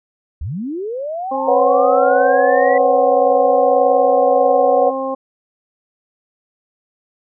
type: linear sweep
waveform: sine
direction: up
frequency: 57.9 to 1975.5 Hz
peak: -21 dBFS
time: 0.41-2.78 s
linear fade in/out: 5 ms
type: harmonic tone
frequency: 266.3 Hz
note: C4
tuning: 31 cents sharp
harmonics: 1 / 2 / 3 / 4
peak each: -26 / -21 / -27 / -26 dBFS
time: 1.31-5.15 s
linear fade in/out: 10 ms
type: chord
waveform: sine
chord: B suspended second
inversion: none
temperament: equal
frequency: 493.9 / 554.4 / 740 Hz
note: B4 / C#5 / F#5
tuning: 0 / 0 / 0 cents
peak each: -15 dBFS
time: 1.47-4.91 s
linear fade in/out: 20 ms
effects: none